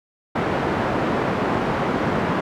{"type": "band-pass noise", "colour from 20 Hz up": "pink", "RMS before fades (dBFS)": -22, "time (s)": [0.35, 2.41], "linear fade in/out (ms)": 10, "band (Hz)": [150, 1400], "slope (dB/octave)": 12, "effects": []}